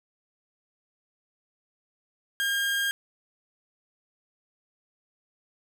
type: tone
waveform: 30% pulse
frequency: 1613 Hz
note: G6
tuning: 49 cents sharp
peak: -22 dBFS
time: 2.4-2.91 s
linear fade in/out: 0 ms
effects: none

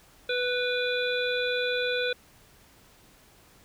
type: harmonic tone with a mistuned harmonic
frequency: 494.8 Hz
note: B4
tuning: 3 cents sharp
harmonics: 1 / 3 / 5 / 7 / 8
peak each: -28 / -31 / -34 / -34 / -37 dBFS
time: 0.29-2.13 s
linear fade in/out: 5 ms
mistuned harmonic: 5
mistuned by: -19 cents
effects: pink hiss -57 dBFS RMS until 3.64 s

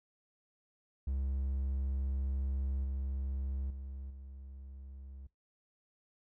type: tone with level steps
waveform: triangle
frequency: 67.2 Hz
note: C2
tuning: 47 cents sharp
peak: -30 / -32 / -39 / -44 dBFS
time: 1.07-5.27 s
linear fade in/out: 5 ms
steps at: 2.84 / 3.7 / 4.1 s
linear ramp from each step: 5 ms
effects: noise-tail reverb RT60 0.2 s tail -23 dB re dry

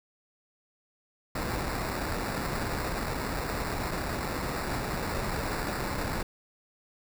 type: noise with sample-and-hold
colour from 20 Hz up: pink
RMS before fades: -32 dBFS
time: 1.35-6.23 s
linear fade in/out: 5 ms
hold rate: 3150 Hz
effects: none

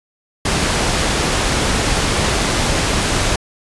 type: low-pass noise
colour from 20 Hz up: pink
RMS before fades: -17 dBFS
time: 0.45-3.36 s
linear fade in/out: 5 ms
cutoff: 9200 Hz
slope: 12 dB/octave
effects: resampled to 24000 Hz

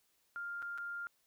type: tone with dropouts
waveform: sine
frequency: 1400 Hz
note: F6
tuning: 4 cents sharp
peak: -39 dBFS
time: 0.36-1.07 s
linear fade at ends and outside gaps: 0 ms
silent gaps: 0.621-0.626 / 0.777-0.783 s
effects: white hiss -75 dBFS RMS until 1.26 s

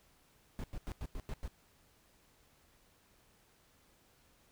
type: noise bursts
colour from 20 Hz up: brown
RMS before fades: -40 dBFS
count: 7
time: 0.59-1.478 s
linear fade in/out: 0 ms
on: 48 ms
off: 92 ms
effects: pink hiss -68 dBFS RMS until 4.51 s

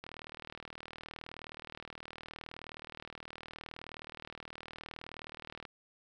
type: click train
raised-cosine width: 0.3 ms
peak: -28 dBFS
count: 221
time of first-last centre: 0.04-5.652 s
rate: 39.2 Hz
effects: none

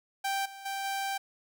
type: tone with level steps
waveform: sawtooth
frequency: 784 Hz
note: G5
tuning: in tune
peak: -25 / -40 / -29 / -27 dBFS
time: 0.24-1.18 s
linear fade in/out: 10 ms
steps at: 0.45 / 0.65 / 0.84 s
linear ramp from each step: 10 ms
effects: none

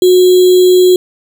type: tone with sample-and-hold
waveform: sine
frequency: 365 Hz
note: F#4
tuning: 24 cents flat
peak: -3 dBFS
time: 0.02-0.96 s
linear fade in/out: 2 ms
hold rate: 3675 Hz
effects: none

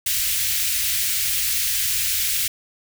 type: band-stop noise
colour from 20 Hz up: white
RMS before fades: -22 dBFS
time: 0.06-2.48 s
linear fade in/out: 5 ms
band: 110 to 1900 Hz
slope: 24 dB/octave
effects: none

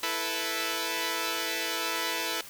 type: chord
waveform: 5% pulse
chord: E suspended fourth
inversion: none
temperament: equal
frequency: 329.6 / 440 / 493.9 Hz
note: E4 / A4 / B4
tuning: 0 / 0 / 0 cents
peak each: -22 dBFS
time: 0.03-2.41 s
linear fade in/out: 2 ms
effects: white hiss -46 dBFS RMS until 2.49 s

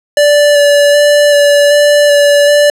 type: tone with vibrato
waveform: square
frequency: 581 Hz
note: D5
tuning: 19 cents flat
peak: -5 dBFS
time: 0.17-2.7 s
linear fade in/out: 2 ms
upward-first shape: square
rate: 1.3 Hz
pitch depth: 11 cents each way
effects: low-pass 11000 Hz 12 dB/octave

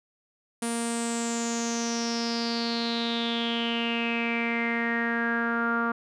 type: tone with low-pass filter sweep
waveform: sawtooth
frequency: 233.1 Hz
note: A#3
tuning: in tune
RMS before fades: -28 dBFS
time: 0.62-5.92 s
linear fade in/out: 5 ms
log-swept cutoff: 9600 to 1300 Hz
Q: 8.4
effects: none

